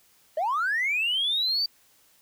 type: linear sweep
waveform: triangle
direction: up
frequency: 587.3 to 4674 Hz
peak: -20 dBFS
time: 0.37-1.66 s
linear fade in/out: 5 ms
effects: tanh soft clip ceiling -20 dBFS + white hiss -61 dBFS RMS until 2.21 s